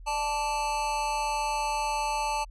square tone with amplitude modulation, 879 Hz, A5, 2 cents flat, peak -24 dBFS, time 0.06-2.45 s, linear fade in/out 20 ms, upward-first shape sine, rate 285 Hz, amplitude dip 75%, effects added 41 Hz sine -42 dBFS peak until 2.5 s + resampled to 24000 Hz

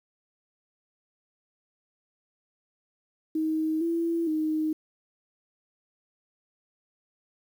sine tone with pitch steps, 315.2 / 334.5 / 311.6 Hz, D#4 / E4 / D#4, +23 / +25 / +3 cents, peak -24 dBFS, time 3.35-4.73 s, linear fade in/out 5 ms, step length 460 ms, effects 9-bit

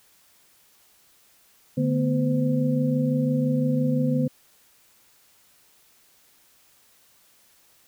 sine tone cluster, 147.3 / 220.7 / 246.6 / 512 Hz, D3 / A3 / B3 / C5, +6 / +5 / -2 / -38 cents, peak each -24 / -30 / -23 / -29 dBFS, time 1.77-4.28 s, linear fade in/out 10 ms, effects white hiss -59 dBFS RMS until 7.87 s

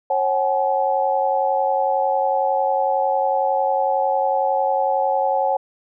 sine tone cluster, 544 / 758 / 849 Hz, C#5 / F#5 / G#5, -33 / +42 / +38 cents, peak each -21 dBFS, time 0.1-5.57 s, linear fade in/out 5 ms, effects none

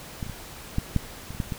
clicks, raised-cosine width 5 ms, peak -18 / -26 / -23 / -11 / -9 / -24 / -27 / -14 / -17 dBFS, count 9, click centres 0.228 / 0.266 / 0.297 / 0.784 / 0.963 / 1.306 / 1.349 / 1.402 / 1.522 s, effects pink hiss -42 dBFS RMS until 1.58 s

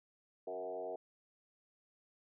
sine tone with frequency modulation, 555 Hz, C#5, 2 cents sharp, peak -39 dBFS, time 0.47-0.96 s, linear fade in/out 5 ms, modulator 90.4 Hz, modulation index 2, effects none

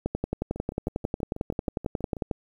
two click trains, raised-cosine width 2 ms, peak -23 / -13 dBFS, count 11 / 26, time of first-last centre 0.56-2.168 / 0.06-2.312 s, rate 6.22 / 11.1 Hz, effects 9-bit

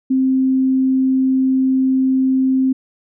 sine tone, 262.5 Hz, C4, 6 cents sharp, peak -12 dBFS, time 0.1-2.73 s, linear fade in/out 10 ms, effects none

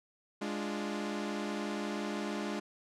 sawtooth chord, D diminished, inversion second, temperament equal, 207.7 / 293.7 / 349.2 Hz, Ab3 / D4 / F4, 0 / 0 / 0 cents, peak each -33 / -36 / -37 dBFS, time 0.41-2.6 s, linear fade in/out 10 ms, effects low-pass 7000 Hz 12 dB/octave

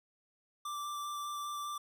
square tone with vibrato, 1174 Hz, D6, 1 cent flat, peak -38 dBFS, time 0.65-1.78 s, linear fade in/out 5 ms, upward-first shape square, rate 5 Hz, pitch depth 8 cents each way, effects none

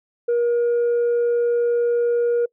sine tone, 475.6 Hz, A#4, 35 cents sharp, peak -14 dBFS, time 0.28-2.46 s, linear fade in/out 10 ms, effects noise-tail reverb RT60 0.1 s tail -25 dB re dry + tanh soft clip ceiling -15 dBFS

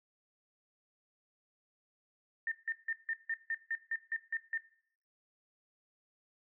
sine tone bursts, 1813 Hz, A#6, 49 cents flat, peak -32 dBFS, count 11, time 2.47-4.576 s, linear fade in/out 2 ms, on 46 ms, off 160 ms, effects noise-tail reverb RT60 0.6 s tail -18 dB re dry

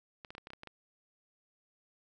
clicks, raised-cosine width 0.3 ms, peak -30 dBFS, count 9, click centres 0.248 / 0.305 / 0.351 / 0.381 / 0.471 / 0.504 / 0.534 / 0.634 / 0.673 s, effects none

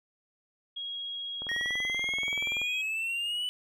sine tone, 3295 Hz, G#7, 14 cents flat, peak -34 dBFS, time 0.76-2.82 s, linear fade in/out 10 ms
click train, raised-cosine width 1 ms, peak -29 dBFS, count 26, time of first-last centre 1.42-2.616 s, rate 20.9 Hz
triangle exponential sweep, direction up, 1864.7 to 2992 Hz, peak -28 dBFS, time 1.49-3.49 s, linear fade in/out 0 ms
effects none

